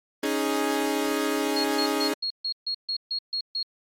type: chord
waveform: sawtooth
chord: C# suspended second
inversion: none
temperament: equal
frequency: 277.2 / 311.1 / 415.3 Hz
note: C#4 / D#4 / G#4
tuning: 0 / 0 / 0 cents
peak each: -24 dBFS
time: 0.23-2.14 s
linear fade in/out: 5 ms
type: tone bursts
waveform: sine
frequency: 4298 Hz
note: C8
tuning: 46 cents sharp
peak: -25 dBFS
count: 10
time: 1.56-3.63 s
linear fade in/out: 5 ms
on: 81 ms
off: 140 ms
effects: MP3 64 kbps